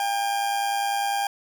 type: tone with amplitude modulation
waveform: 40% pulse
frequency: 802 Hz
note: G5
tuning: 39 cents sharp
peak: -20 dBFS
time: 0-1.27 s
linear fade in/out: 2 ms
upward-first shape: sine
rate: 110 Hz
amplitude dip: 45%
effects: none